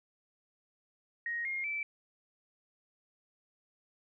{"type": "tone with pitch steps", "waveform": "sine", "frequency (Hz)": [1876, 2132, 2322], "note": ["A#6", "C7", "D7"], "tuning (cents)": [11, 32, -20], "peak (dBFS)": -33, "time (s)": [1.26, 1.83], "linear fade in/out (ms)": 2, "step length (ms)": 190, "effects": []}